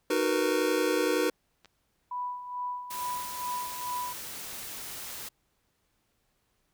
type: chord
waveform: square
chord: B major seventh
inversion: first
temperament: just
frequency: 308.7 / 370.4 / 463 / 493.9 Hz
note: D#4 / F#4 / A#4 / B4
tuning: -14 / +2 / -12 / 0 cents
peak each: -31 dBFS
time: 0.1-1.3 s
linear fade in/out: 5 ms
type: clicks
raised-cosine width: 0.2 ms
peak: -35 dBFS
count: 2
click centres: 1.647 / 1.657 s
type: tone with tremolo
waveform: sine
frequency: 987.8 Hz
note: B5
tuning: in tune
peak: -30 dBFS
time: 2.11-4.13 s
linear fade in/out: 5 ms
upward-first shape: sine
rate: 2.3 Hz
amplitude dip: 65%
type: noise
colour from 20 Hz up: white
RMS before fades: -40 dBFS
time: 2.9-5.29 s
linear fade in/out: 10 ms
effects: pink hiss -74 dBFS RMS until 6.73 s